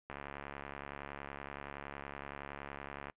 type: click train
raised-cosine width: 0.5 ms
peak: -28 dBFS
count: 213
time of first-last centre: 0.1-3.099 s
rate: 70.7 Hz
effects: noise-tail reverb RT60 0.1 s tail -24 dB re dry + resampled to 8000 Hz